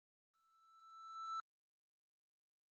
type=tone with exponential growth; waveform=triangle; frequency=1324 Hz; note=E6; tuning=7 cents sharp; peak=-37 dBFS; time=0.34-1.4 s; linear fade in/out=2 ms; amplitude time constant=230 ms; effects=Opus 24 kbps